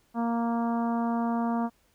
harmonic tone, 233.1 Hz, A#3, in tune, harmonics 1 / 2 / 3 / 4 / 5 / 6 / 7, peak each -26 / -39 / -33 / -35 / -39 / -46 / -52 dBFS, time 0.14-1.7 s, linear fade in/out 50 ms, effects pink hiss -67 dBFS RMS until 1.94 s

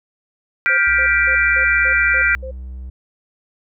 sine chord, G dominant seventh, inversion third, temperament just, 1411.2 / 1568 / 1960 / 2352 Hz, F6 / G6 / B6 / D7, +18 / 0 / -14 / +2 cents, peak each -18 dBFS, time 0.66-2.35 s, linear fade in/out 0 ms
sine tone bursts, 523 Hz, C5, 1 cent flat, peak -28 dBFS, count 7, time 0.69-2.513 s, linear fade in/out 10 ms, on 89 ms, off 200 ms
triangle tone, 63.7 Hz, C2, 46 cents flat, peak -26 dBFS, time 0.87-2.9 s, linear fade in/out 5 ms
effects none

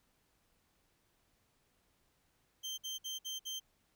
30% pulse tone bursts, 3136 Hz, G7, in tune, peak -36 dBFS, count 5, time 2.63-3.6 s, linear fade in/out 20 ms, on 150 ms, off 55 ms, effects pink hiss -75 dBFS RMS until 3.95 s

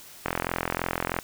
click train, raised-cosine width 0.5 ms, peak -10 dBFS, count 41, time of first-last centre 0.26-1.188 s, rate 43.1 Hz, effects white hiss -47 dBFS RMS until 1.23 s

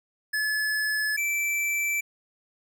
square tone pair in turn, 1717 / 2330 Hz, A6 / D7, -43 / -14 cents, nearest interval perfect fourth, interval 529 cents, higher second, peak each -25 dBFS, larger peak neither, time 0.33-1.17 / 1.17-2.01 s, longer neither, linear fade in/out 10 ms, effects none

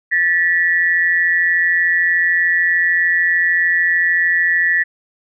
sine tone pair together, 1761.6 / 1935 Hz, A6 / B6, +2 / -36 cents, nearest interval major second, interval 162 cents, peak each -15 dBFS, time 0.11-4.84 s, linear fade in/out 20 ms, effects none

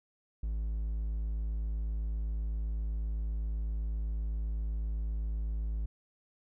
triangle tone, 53.9 Hz, A1, 35 cents flat, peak -29 dBFS, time 0.43-5.86 s, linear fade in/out 5 ms, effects none

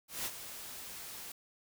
white noise with ADSR envelope, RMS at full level -36 dBFS, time 0.08-1.32 s, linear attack 170 ms, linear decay 52 ms, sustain -10 dB, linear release 3 ms, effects none

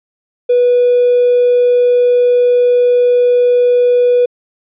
triangle tone with hard clipping, 490 Hz, B4, 14 cents flat, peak -7 dBFS, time 0.49-4.26 s, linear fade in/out 10 ms, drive 3 dB, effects resampled to 8000 Hz

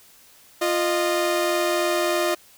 sawtooth tone pair together, 349.2 / 615.2 Hz, F4 / D#5, 0 / -20 cents, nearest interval minor seventh, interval 980 cents, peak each -19 dBFS, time 0.61-2.35 s, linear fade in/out 10 ms, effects white hiss -52 dBFS RMS until 2.57 s

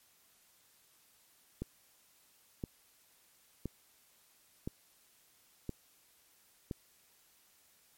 click train, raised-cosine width 3 ms, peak -24 dBFS, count 6, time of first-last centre 1.62-6.712 s, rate 0.982 Hz, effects white hiss -67 dBFS RMS until 7.97 s + MP3 64 kbps

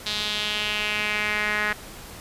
sawtooth tone with band-pass filter sweep, 210.2 Hz, G#3, 21 cents sharp, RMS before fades -26 dBFS, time 0.06-1.73 s, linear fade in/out 5 ms, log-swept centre 3900 to 1800 Hz, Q 3.2, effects pink hiss -41 dBFS RMS until 2.2 s + resampled to 32000 Hz

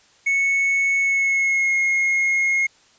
triangle tone with pitch glide, 2208 to 2154 Hz, C#7 to C7, -7 to +50 cents, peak -15 dBFS, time 0.26-2.67 s, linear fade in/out 10 ms, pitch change -43 cents, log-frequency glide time 1-1.75 s, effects white hiss -55 dBFS RMS until 2.98 s + resampled to 16000 Hz

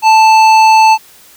sine tone with hard clipping, 880 Hz, A5, in tune, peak -5 dBFS, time 0.02-0.98 s, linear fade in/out 50 ms, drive 12 dB, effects white hiss -41 dBFS RMS until 1.36 s

